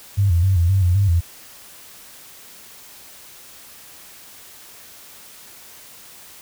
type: tone with pitch steps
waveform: sine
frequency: 99.8 / 85.4 / 95.7 / 85.3 / 96.8 / 88.6 / 99.8 / 84.9 Hz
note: G2 / F2 / G2 / F2 / G2 / F2 / G2 / F2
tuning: +32 / -38 / -41 / -40 / -21 / +25 / +32 / -48 cents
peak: -13 dBFS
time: 0.17-1.21 s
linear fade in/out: 20 ms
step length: 130 ms
effects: white hiss -43 dBFS RMS until 6.41 s